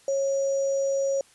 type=tone with sample-and-hold; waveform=sine; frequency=548 Hz; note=C#5; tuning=20 cents flat; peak=-22 dBFS; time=0.08-1.21 s; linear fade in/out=2 ms; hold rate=6300 Hz; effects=white hiss -57 dBFS RMS until 1.34 s + resampled to 24000 Hz